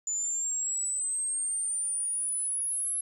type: exponential sweep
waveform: sine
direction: up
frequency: 6990 to 11040 Hz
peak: -28 dBFS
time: 0.07-3.01 s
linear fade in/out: 5 ms
effects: 10-bit